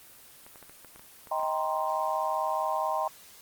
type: clicks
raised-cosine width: 0.5 ms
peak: -33 dBFS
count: 10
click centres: 0.465 / 0.558 / 0.627 / 0.696 / 0.847 / 0.96 / 0.995 / 1.272 / 1.397 / 1.432 s
type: chord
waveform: sine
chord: C minor seventh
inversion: first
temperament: just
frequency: 627.9 / 784.9 / 941.9 / 1046.5 Hz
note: Eb5 / G5 / Bb5 / C6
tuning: +16 / +2 / +18 / 0 cents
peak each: -32 dBFS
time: 1.31-3.08 s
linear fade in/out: 5 ms
effects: white hiss -52 dBFS RMS until 3.41 s + Opus 24 kbps